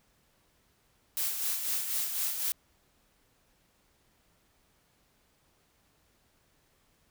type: noise with tremolo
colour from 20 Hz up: blue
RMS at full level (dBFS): -30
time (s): 1.17-2.52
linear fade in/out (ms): 0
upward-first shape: sine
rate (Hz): 4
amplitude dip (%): 50
effects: pink hiss -69 dBFS RMS until 7.1 s